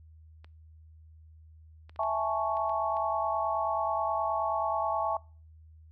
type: clicks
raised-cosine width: 0.3 ms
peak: -36 dBFS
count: 7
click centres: 0.445 / 1.895 / 1.961 / 2.034 / 2.57 / 2.695 / 2.969 s
type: chord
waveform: sine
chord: A major seventh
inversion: second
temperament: equal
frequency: 659.3 / 830.6 / 880 / 1108.7 Hz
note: E5 / G#5 / A5 / C#6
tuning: 0 / 0 / 0 / 0 cents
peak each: -31 / -33 / -33 / -32 dBFS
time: 1.99-5.17 s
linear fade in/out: 5 ms
effects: noise-tail reverb RT60 0.4 s tail -24 dB re dry + added 79 Hz sine -51 dBFS peak until 5.91 s